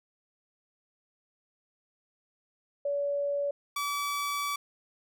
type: tone pair in turn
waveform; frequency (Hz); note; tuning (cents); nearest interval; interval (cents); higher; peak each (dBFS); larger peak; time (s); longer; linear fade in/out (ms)
sine / sawtooth; 570 / 1148.6; C#5 / D6; +48 / -39; octave; 1213; second; -27 / -26; second; 2.85-3.51 / 3.76-4.56; second; 5
effects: none

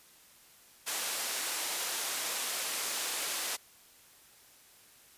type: band-pass noise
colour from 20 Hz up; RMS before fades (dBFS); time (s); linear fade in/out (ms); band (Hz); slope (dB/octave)
white; -35; 0.86-3.57; 20; 390 to 11000; 12
effects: white hiss -59 dBFS RMS until 5.17 s + resampled to 32000 Hz

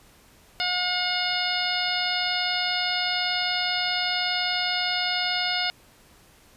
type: harmonic tone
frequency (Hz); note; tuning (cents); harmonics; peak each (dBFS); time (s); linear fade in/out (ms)
721; F#5; -45; 1 / 2 / 3 / 4 / 5 / 6 / 7; -31 / -31 / -31 / -31 / -31 / -31 / -31; 0.6-5.7; 0
effects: pink hiss -55 dBFS RMS until 6.56 s + resampled to 32000 Hz

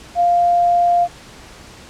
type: tone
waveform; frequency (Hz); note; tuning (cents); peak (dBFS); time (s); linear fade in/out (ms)
sine; 698.5; F5; 0; -11; 0.15-1.08; 50
effects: pink hiss -40 dBFS RMS until 1.89 s + low-pass 8000 Hz 12 dB/octave

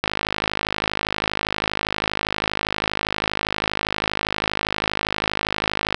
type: click train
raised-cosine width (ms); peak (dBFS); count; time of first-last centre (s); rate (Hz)
0.3; -4; 311; 0.04-5.945; 52.5
effects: none

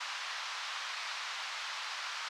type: band-pass noise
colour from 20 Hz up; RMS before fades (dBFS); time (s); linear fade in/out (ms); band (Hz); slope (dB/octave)
pink; -40; 0-2.29; 10; 960 to 5400; 24
effects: none

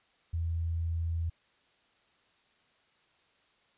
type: tone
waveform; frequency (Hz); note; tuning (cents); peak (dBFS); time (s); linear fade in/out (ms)
sine; 83.1; E2; +15; -29; 0.33-1.3; 10
effects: white hiss -68 dBFS RMS until 3.77 s + resampled to 8000 Hz

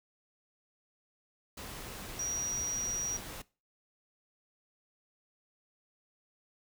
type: tone in noise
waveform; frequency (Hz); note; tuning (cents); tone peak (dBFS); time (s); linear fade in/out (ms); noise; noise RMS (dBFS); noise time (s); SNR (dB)
sine; 5760; F#8; -47; -32; 2.19-3.17; 5; pink; -44; 1.57-3.42; +9
effects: noise-tail reverb RT60 0.3 s tail -20 dB re dry

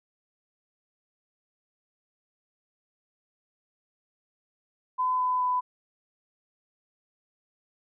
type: tone with pitch steps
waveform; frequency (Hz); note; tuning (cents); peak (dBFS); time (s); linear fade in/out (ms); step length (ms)
sine; 1012 / 1005.6 / 999.2; B5 / B5 / B5; +42 / +31 / +20; -23; 4.98-5.61; 20; 210
effects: none

